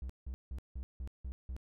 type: tone bursts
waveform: triangle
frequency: 64 Hz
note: C2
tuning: 38 cents flat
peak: -36 dBFS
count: 7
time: 0.02-1.565 s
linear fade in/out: 0 ms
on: 75 ms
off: 170 ms
effects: none